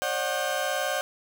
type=tone cluster; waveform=35% pulse; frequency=544 / 603 / 736 / 1571 Hz; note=C#5 / D5 / F#5 / G6; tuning=-33 / +46 / -9 / +3 cents; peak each=-30 dBFS; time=0.02-1.01 s; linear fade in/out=0 ms; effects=8-bit